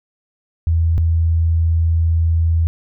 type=tone pair in turn; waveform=sine; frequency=82.41 / 82.41 Hz; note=E2 / E2; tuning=0 / 0 cents; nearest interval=unison; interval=0 cents; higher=neither; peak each=-12 dBFS; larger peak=neither; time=0.67-0.98 / 0.98-2.67 s; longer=second; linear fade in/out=0 ms; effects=none